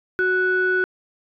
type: tone pair together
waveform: sine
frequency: 370 / 1480 Hz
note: F#4 / F#6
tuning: 0 / 0 cents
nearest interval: 2 octaves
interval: 2400 cents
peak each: -20 / -18 dBFS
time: 0.19-0.84 s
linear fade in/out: 0 ms
effects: tanh soft clip ceiling -11 dBFS